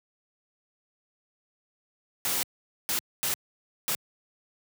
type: noise bursts at uneven times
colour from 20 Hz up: white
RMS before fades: -28 dBFS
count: 4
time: 2.25-2.43 / 2.89-2.99 / 3.23-3.34 / 3.88-3.95 s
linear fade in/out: 0 ms
effects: high-pass 100 Hz 12 dB/octave